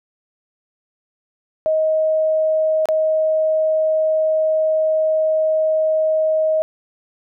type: tone with dropouts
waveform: sine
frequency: 629 Hz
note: D#5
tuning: 19 cents sharp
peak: -14 dBFS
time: 1.66-6.62 s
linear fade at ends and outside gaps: 0 ms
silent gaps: 2.856-2.887 s
effects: none